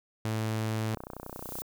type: tone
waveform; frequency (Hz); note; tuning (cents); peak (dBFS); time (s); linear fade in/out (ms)
sawtooth; 110; A2; 0; -25; 0.25-0.95; 0
type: noise with exponential growth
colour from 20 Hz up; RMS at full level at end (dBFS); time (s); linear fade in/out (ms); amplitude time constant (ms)
violet; -37; 0.7-1.62; 2; 200
type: click train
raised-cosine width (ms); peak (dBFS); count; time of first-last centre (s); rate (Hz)
1; -25; 22; 0.94-1.62; 30.9
effects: none